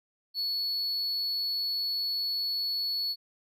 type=tone; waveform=triangle; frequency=4405 Hz; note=C#8; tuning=12 cents flat; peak=-27 dBFS; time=0.34-3.16 s; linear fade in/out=50 ms; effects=none